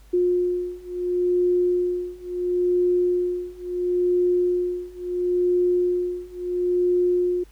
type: beating tone pair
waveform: sine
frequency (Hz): 356.6 / 357.33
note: F4 / F4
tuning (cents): +36 / +40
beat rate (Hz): 0.73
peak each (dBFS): -23 / -22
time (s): 0.13-7.44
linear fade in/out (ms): 10
effects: added 50 Hz sine -47 dBFS peak until 7.51 s + pink hiss -58 dBFS RMS until 7.51 s